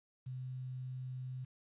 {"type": "tone with quantisation", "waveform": "sine", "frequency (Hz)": 128.4, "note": "C3", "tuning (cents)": -32, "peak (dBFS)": -40, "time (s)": [0.26, 1.45], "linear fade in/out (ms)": 10, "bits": 11, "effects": ["resampled to 8000 Hz"]}